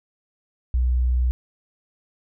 sine tone, 62 Hz, B1, 7 cents sharp, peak -17 dBFS, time 0.74-1.31 s, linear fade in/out 0 ms, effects none

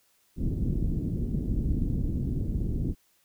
pink low-pass noise, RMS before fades -28 dBFS, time 0.36-2.95 s, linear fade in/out 50 ms, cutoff 290 Hz, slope 24 dB/octave, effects white hiss -67 dBFS RMS until 3.24 s

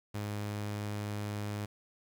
sawtooth tone, 103.83 Hz, G#2, in tune, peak -31 dBFS, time 0.14-1.66 s, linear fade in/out 10 ms, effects 10-bit

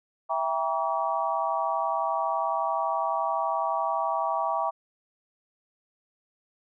sine chord, E diminished seventh, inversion none, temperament just, 659.3 / 791.1 / 949.3 / 1139.2 Hz, E5 / G5 / Bb5 / Db6, 0 / +16 / +31 / +47 cents, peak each -30 dBFS, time 0.29-4.71 s, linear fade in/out 20 ms, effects none

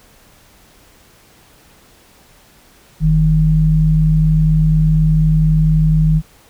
sine tone pair together, 44.07 / 156.4 Hz, F1 / D#3, +16 / +9 cents, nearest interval octave + minor seventh, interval 2193 cents, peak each -15 / -10 dBFS, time 3-6.22 s, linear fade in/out 50 ms, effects pink hiss -48 dBFS RMS until 6.49 s

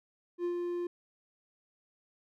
triangle tone with ADSR envelope, 350 Hz, F4, 4 cents sharp, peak -27 dBFS, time 0.38-0.87 s, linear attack 65 ms, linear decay 91 ms, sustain -3 dB, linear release 4 ms, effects none

